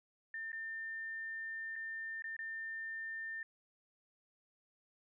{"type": "tone with dropouts", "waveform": "sine", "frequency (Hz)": 1800, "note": "A6", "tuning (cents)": 39, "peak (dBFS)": -40, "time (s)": [0.34, 3.43], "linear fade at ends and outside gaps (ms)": 2, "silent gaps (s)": [[0.519, 0.529], [1.757, 1.761], [2.222, 2.241], [2.366, 2.39]], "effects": []}